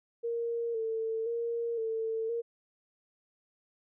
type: tone with vibrato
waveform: sine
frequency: 456.8 Hz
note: A#4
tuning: 35 cents flat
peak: -30 dBFS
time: 0.23-2.42 s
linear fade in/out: 20 ms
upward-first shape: square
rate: 0.97 Hz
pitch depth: 37 cents each way
effects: none